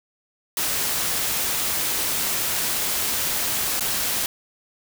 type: noise with dropouts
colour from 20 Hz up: white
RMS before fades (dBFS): -24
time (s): 0.57-4.26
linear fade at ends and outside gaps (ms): 1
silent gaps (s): 3.796-3.807
effects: none